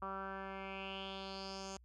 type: tone with low-pass filter sweep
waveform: 10% pulse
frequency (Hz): 193.2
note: G3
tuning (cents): -25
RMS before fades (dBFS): -45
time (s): 0.02-1.77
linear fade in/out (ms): 2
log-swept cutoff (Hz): 1200 to 6600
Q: 4.9
effects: added 60 Hz sine -60 dBFS peak until 1.84 s